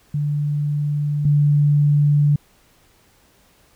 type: tone pair in turn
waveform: sine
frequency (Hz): 146.83 / 146.21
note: D3 / D3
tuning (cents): 0 / -7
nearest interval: unison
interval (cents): 7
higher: first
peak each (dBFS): -18 / -12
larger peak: second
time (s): 0.14-1.25 / 1.25-2.36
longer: neither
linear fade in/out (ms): 5
effects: pink hiss -56 dBFS RMS until 3.75 s